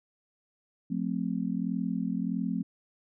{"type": "chord", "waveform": "sine", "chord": "F major", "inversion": "none", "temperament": "equal with one note detuned", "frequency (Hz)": [178.49, 220, 261.6], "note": ["F3", "A3", "C4"], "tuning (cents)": [38, 0, 0], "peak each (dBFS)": [-32, -32, -33], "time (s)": [0.9, 2.63], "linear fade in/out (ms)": 10, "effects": []}